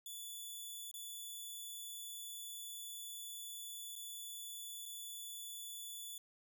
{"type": "tone with dropouts", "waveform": "10% pulse", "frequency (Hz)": 3455, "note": "A7", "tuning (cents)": -32, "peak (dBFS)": -38, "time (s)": [0.06, 6.18], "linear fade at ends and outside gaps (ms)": 2, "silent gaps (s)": [[0.914, 0.94], [3.955, 3.961], [4.856, 4.86]], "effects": []}